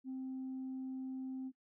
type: tone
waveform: sine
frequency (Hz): 261.6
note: C4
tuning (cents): 0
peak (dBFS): -38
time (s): 0.04-1.52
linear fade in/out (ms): 50
effects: noise-tail reverb RT60 0.1 s tail -18 dB re dry + tanh soft clip ceiling -37 dBFS